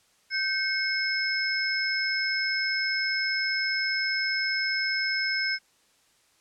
sine tone cluster, 1550 / 2175 / 5190 Hz, G6 / C#7 / E8, -20 / -33 / -28 cents, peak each -29 dBFS, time 0.3-5.59 s, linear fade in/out 50 ms, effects white hiss -64 dBFS RMS until 6.4 s + low-pass 9000 Hz 12 dB/octave

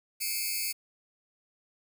5% pulse tone cluster, 2149 / 2344 / 2581 / 4592 Hz, C7 / D7 / E7 / D8, +46 / -4 / -37 / -40 cents, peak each -27 dBFS, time 0.2-0.73 s, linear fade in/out 20 ms, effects 9-bit

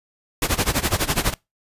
pink noise with tremolo, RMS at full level -18 dBFS, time 0.42-1.34 s, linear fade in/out 2 ms, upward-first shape sine, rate 12 Hz, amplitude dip 90%, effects noise-tail reverb RT60 0.2 s tail -23 dB re dry + resampled to 32000 Hz

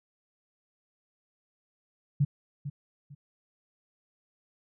sine tone with echo, 143 Hz, D3, 46 cents flat, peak -20 dBFS, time 2.2-2.25 s, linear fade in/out 10 ms, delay 450 ms, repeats 2, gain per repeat -12 dB, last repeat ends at 3.15 s, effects none

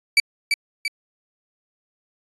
30% pulse tone with echo, 2300 Hz, D7, 37 cents flat, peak -9 dBFS, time 0.17-0.2 s, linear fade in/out 2 ms, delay 340 ms, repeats 2, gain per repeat -5 dB, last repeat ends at 0.88 s, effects resampled to 24000 Hz

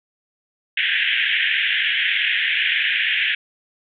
pink band-pass noise, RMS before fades -20 dBFS, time 0.77-3.35 s, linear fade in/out 5 ms, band 1600 to 3400 Hz, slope 96 dB/octave, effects none

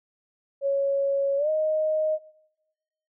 sine tone with pitch glide, 554.4 to 622.3 Hz, C#5 to D#5, 0 to 0 cents, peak -21 dBFS, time 0.61-2.19 s, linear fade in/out 50 ms, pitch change +200 cents, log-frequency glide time 1.37-1.49 s, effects noise-tail reverb RT60 1.0 s tail -22 dB re dry

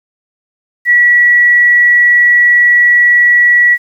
sine tone, 1937 Hz, B6, 34 cents flat, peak -4 dBFS, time 0.85-3.78 s, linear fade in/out 50 ms, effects 7-bit

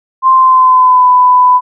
sine tone with pitch glide, 1047 to 998.6 Hz, C6 to B5, +1 to +19 cents, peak -3 dBFS, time 0.22-1.61 s, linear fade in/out 50 ms, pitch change -82 cents, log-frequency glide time 0.32-1.08 s, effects none

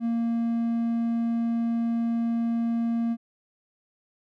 triangle tone, 231.8 Hz, A#3, 10 cents flat, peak -21 dBFS, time 0-3.17 s, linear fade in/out 50 ms, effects none

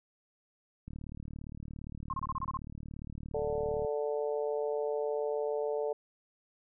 click train, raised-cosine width 5 ms, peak -31 dBFS, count 112, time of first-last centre 0.88-3.848 s, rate 37.4 Hz
sine tone bursts, 1063 Hz, C6, 27 cents sharp, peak -32 dBFS, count 8, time 2.1-2.572 s, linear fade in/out 2 ms, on 31 ms, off 32 ms
harmonic tone, 146.83 Hz, D3, in tune, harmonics 3 / 4 / 5 / 6, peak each -32 / -35 / -43 / -45 dBFS, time 3.34-5.93 s, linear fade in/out 5 ms
effects none

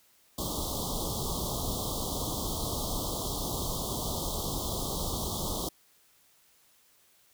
pink band-stop noise, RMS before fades -33 dBFS, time 0.38-5.69 s, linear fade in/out 5 ms, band 1200 to 3200 Hz, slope 96 dB/octave, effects white hiss -64 dBFS RMS until 7.33 s

